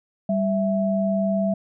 sine tone pair together, 196.22 / 660 Hz, G3 / E5, +2 / +2 cents, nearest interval octave + major sixth, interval 2100 cents, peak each -21 / -23 dBFS, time 0.29-1.54 s, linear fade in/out 5 ms, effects none

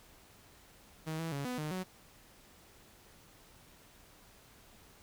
sawtooth tone with pitch steps, 158.3 / 164 / 140.6 / 249.5 / 152.5 / 185.4 Hz, D#3 / E3 / C#3 / B3 / D#3 / F#3, +30 / -9 / +25 / +18 / -34 / +4 cents, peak -32 dBFS, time 1.06-1.84 s, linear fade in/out 20 ms, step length 130 ms, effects pink hiss -60 dBFS RMS until 5.02 s

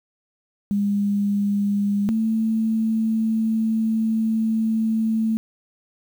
sine tone pair in turn, 202.7 / 221.9 Hz, G#3 / A3, -42 / +15 cents, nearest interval major second, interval 157 cents, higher second, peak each -18 dBFS, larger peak neither, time 0.71-2.09 / 2.09-5.37 s, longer second, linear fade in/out 0 ms, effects 8-bit

